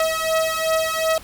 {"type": "beating tone pair", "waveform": "sawtooth", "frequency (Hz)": [641, 643.7], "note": ["E5", "E5"], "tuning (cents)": [-49, -41], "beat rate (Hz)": 2.7, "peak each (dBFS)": -18, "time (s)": [0, 1.18], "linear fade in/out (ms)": 2, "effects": ["pink hiss -43 dBFS RMS until 1.23 s", "Opus 48 kbps"]}